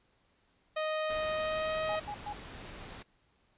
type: tone with pitch glide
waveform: sawtooth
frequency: 622.3 to 629.5 Hz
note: D#5 to D#5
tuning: 0 to +20 cents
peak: -27 dBFS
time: 0.76-2 s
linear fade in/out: 10 ms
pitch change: +20 cents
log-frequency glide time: 1.32-1.77 s
type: noise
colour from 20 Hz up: pink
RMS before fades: -46 dBFS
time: 1.09-3.03 s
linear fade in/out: 10 ms
type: tone bursts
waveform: sine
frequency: 830.6 Hz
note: G#5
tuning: in tune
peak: -36 dBFS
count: 3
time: 1.89-2.328 s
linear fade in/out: 2 ms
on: 66 ms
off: 120 ms
effects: pink hiss -71 dBFS RMS until 3.57 s + resampled to 8000 Hz